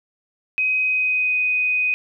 sine tone with pitch glide, 2521 to 2498 Hz, D#7 to D#7, +22 to +6 cents, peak -17 dBFS, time 0.58-1.94 s, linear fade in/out 0 ms, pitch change -16 cents, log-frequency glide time 0.81-1.38 s, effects none

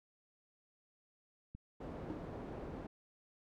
click, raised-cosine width 5 ms, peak -36 dBFS, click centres 1.55 s
white low-pass noise, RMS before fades -46 dBFS, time 1.8-2.87 s, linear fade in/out 10 ms, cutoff 470 Hz, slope 12 dB/octave
triangle tone with exponential decay, 311.1 Hz, D#4, in tune, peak -33 dBFS, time 2.1-2.22 s, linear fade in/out 0 ms, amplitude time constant 26 ms
effects none

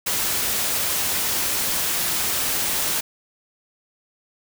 white noise, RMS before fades -23 dBFS, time 0.06-3.01 s, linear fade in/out 10 ms, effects none

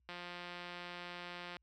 click train, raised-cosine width 0.3 ms, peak -30 dBFS, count 261, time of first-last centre 0.09-1.567 s, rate 176 Hz, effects added 60 Hz sine -63 dBFS peak until 1.62 s + high-pass 100 Hz 12 dB/octave

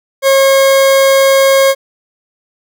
40% pulse tone, 542 Hz, C#5, 39 cents flat, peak -5 dBFS, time 0.22-1.75 s, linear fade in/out 50 ms, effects none

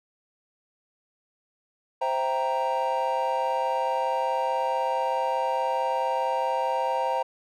triangle chord, C dominant seventh, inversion none, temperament equal, 523.3 / 659.3 / 784 / 932.3 Hz, C5 / E5 / G5 / Bb5, 0 / 0 / 0 / 0 cents, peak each -27 / -31 / -28 / -25 dBFS, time 2.01-7.23 s, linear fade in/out 10 ms, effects none

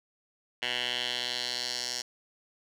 10% pulse tone with band-pass filter sweep, 123.1 Hz, B2, 5 cents flat, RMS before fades -33 dBFS, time 0.62-2.02 s, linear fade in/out 5 ms, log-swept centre 2700 to 5400 Hz, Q 2.9, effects none

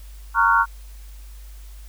sine chord, Gb major seventh, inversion first, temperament just, 925 / 1110 / 1387.5 / 1480 Hz, Bb5 / Db6 / F6 / Gb6, -14 / +2 / -12 / 0 cents, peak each -19 / -19 / -18 / -22 dBFS, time 0.34-0.66 s, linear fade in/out 50 ms, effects added 50 Hz sine -37 dBFS peak until 1.88 s + white hiss -52 dBFS RMS until 1.88 s

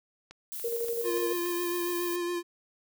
click train, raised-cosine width 0.2 ms, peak -29 dBFS, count 5, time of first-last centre 0.31-1.459 s, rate 3.48 Hz
violet noise, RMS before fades -38 dBFS, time 0.52-2.16 s, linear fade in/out 0 ms
sine tone with tremolo, 466.2 Hz, A#4, in tune, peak -28 dBFS, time 0.64-1.33 s, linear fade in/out 5 ms, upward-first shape square, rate 12 Hz, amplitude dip 40%
square tone with vibrato, 349.2 Hz, F4, in tune, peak -30 dBFS, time 1.03-2.43 s, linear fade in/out 50 ms, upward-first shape sine, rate 7.2 Hz, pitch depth 21 cents each way
effects none

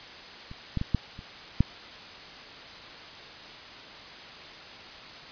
clicks, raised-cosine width 5 ms, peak -29 / -15 / -17 / -10 / -29 / -7 dBFS, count 6, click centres 0.514 / 0.773 / 0.814 / 0.947 / 1.191 / 1.606 s, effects white hiss -44 dBFS RMS until 5.31 s + resampled to 11025 Hz

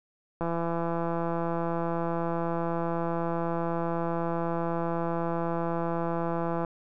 click train, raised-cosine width 1 ms, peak -17 dBFS, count 1049, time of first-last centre 0.41-6.648 s, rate 168 Hz, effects none

